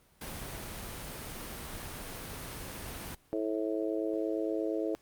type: noise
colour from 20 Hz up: pink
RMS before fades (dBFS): -41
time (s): 0.21-3.15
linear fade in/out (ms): 5
type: harmonic tone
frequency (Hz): 108.6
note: A2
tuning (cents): -22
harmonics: 3 / 4 / 5 / 6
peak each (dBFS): -33 / -35 / -37 / -39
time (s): 3.33-4.95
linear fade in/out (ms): 0
effects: pink hiss -65 dBFS RMS until 5.01 s + Opus 32 kbps